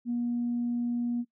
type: tone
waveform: sine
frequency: 239.6 Hz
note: A#3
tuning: 48 cents sharp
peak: -26 dBFS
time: 0.05-1.25 s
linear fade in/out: 50 ms
effects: noise-tail reverb RT60 0.1 s tail -20 dB re dry + tanh soft clip ceiling -22 dBFS